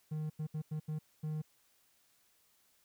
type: tone bursts at uneven times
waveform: triangle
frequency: 154.2 Hz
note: D#3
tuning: 15 cents flat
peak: -33 dBFS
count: 6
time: 0.11-0.3 / 0.39-0.47 / 0.54-0.62 / 0.71-0.8 / 0.88-0.99 / 1.23-1.42 s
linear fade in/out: 10 ms
effects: white hiss -71 dBFS RMS until 2.84 s